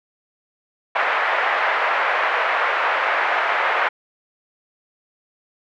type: band-pass noise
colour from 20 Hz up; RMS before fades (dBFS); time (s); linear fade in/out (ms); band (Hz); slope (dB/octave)
white; -20; 0.95-3.89; 10; 560 to 2000; 24
effects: none